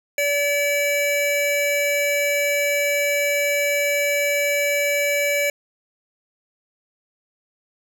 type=tone pair together; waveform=square; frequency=574 / 2296 Hz; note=D5 / D7; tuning=-40 / -40 cents; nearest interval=2 octaves; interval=2400 cents; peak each=-22 dBFS; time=0.18-5.5 s; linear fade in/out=2 ms; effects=none